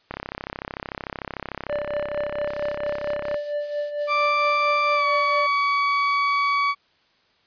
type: click train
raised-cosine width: 0.5 ms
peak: -15 dBFS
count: 109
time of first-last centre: 0.11-3.344 s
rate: 33.4 Hz
type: tone with tremolo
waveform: triangle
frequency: 587.3 Hz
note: D5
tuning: in tune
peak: -20 dBFS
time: 1.69-5.47 s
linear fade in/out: 10 ms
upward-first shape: triangle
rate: 4.4 Hz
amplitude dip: 65%
type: noise bursts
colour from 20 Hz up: violet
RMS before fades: -35 dBFS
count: 11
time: 2.45-6.58 s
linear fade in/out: 50 ms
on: 340 ms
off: 39 ms
type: tone with pitch glide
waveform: 30% pulse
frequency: 1174.7 to 1134 Hz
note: D6 to C#6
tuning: 0 to +39 cents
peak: -16 dBFS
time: 4.07-6.75 s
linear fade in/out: 50 ms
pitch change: -61 cents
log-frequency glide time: 4.94-5.06 s
effects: white hiss -62 dBFS RMS until 7.46 s + resampled to 11025 Hz